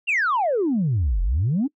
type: exponential two-way sweep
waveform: sine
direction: down then up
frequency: 2868 to 41.2 to 301.8 Hz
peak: -17 dBFS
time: 0.07-1.68 s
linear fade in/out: 20 ms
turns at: 1.22 s
effects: noise-tail reverb RT60 0.1 s tail -22 dB re dry + tanh soft clip ceiling -15 dBFS